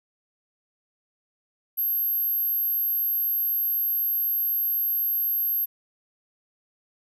sine tone, 12544 Hz, G9, in tune, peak -22 dBFS, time 1.77-5.66 s, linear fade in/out 20 ms, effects none

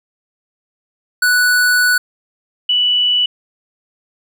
square / sine tone pair in turn, 1480 / 2960 Hz, F#6 / F#7, 0 / 0 cents, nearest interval octave, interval 1200 cents, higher second, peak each -11 dBFS, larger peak neither, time 1.22-1.98 / 2.69-3.26 s, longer first, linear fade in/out 5 ms, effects none

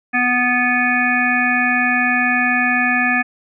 harmonic tone, 246.9 Hz, B3, in tune, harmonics 1 / 3 / 5 / 7 / 9 / 10, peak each -21 / -22 / -26 / -17 / -24 / -21 dBFS, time 0.13-3.23 s, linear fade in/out 20 ms, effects none

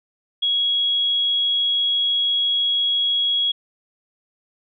sine tone, 3322 Hz, G#7, in tune, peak -17 dBFS, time 0.42-3.52 s, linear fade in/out 10 ms, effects none

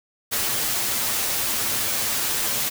white noise with comb filter, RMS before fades -24 dBFS, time 0.31-2.7 s, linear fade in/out 20 ms, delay 8.8 ms, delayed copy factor +0.5, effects none

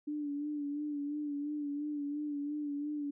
sine tone with vibrato, 292.3 Hz, D4, 8 cents flat, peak -34 dBFS, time 0.07-3.11 s, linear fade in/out 10 ms, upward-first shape sine, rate 2.9 Hz, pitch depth 42 cents each way, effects none

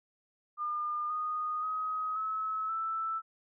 sine tone with pitch steps, 1208 / 1235.5 / 1263.7 / 1292.5 / 1321.9 Hz, D6 / D#6 / D#6 / E6 / E6, +48 / -13 / +26 / -34 / +4 cents, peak -31 dBFS, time 0.57-3.22 s, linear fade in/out 50 ms, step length 530 ms, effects none

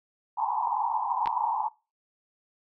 white band-pass noise, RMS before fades -28 dBFS, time 0.37-1.69 s, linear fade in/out 20 ms, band 820 to 1000 Hz, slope 96 dB/octave
clicks, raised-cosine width 0.3 ms, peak -20 dBFS, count 2, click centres 1.259 / 1.274 s
effects noise-tail reverb RT60 0.3 s tail -23 dB re dry

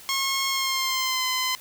10% pulse tone with pitch glide, 1083 to 1025.8 Hz, C#6 to C6, -41 to -35 cents, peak -15 dBFS, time 0.09-1.55 s, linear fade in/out 0 ms, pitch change -94 cents, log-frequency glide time 0.49-1.26 s, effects white hiss -46 dBFS RMS until 1.6 s

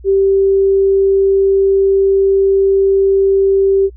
sine tone, 390.1 Hz, G4, 8 cents flat, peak -8 dBFS, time 0.04-3.9 s, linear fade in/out 50 ms, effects noise-tail reverb RT60 0.1 s tail -26 dB re dry + added 60 Hz sine -33 dBFS peak until 3.96 s

